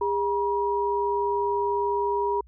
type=tone pair together; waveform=sine; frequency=405.5 / 959.4 Hz; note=G#4 / A#5; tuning=-41 / +50 cents; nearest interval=octave + minor third; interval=1491 cents; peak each=-25 dBFS; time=0.01-2.41 s; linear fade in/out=5 ms; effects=added 60 Hz sine -49 dBFS peak until 2.47 s